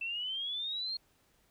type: exponential sweep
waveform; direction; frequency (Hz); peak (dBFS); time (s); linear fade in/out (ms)
sine; up; 2652 to 4289; -34; 0.01-0.97; 5
effects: pink hiss -70 dBFS RMS until 1.5 s